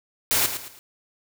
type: noise with echo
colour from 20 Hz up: white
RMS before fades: -21 dBFS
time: 0.31-0.46 s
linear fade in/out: 0 ms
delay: 110 ms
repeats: 3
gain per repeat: -9 dB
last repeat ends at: 0.79 s
effects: none